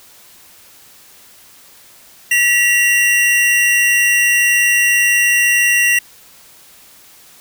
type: tone pair together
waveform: square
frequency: 1938.8 / 2757 Hz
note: B6 / F7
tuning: -32 / -23 cents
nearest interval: tritone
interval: 609 cents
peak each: -14 dBFS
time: 2.31-5.99 s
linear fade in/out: 5 ms
effects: white hiss -44 dBFS RMS until 7.4 s